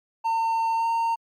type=tone with pitch glide; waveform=triangle; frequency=907 to 917.5 Hz; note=A#5 to A#5; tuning=-48 to -28 cents; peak=-19 dBFS; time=0.24-1.16 s; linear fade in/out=20 ms; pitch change=+20 cents; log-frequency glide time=0.76-0.86 s; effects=MP3 96 kbps